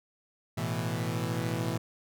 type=chord; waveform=sawtooth; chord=A suspended second; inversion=none; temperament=equal; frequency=110 / 123.47 / 164.81 Hz; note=A2 / B2 / E3; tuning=0 / 0 / 0 cents; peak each=-30 dBFS; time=0.57-1.78 s; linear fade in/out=10 ms; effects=none